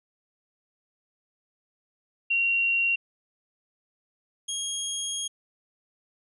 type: tone pair in turn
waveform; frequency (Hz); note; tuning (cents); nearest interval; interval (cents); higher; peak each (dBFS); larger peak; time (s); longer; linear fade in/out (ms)
sine / 15% pulse; 2751 / 3272; F7 / G#7; -27 / -26; minor third; 301; second; -21; neither; 2.3-2.96 / 4.48-5.28; second; 10
effects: resampled to 24000 Hz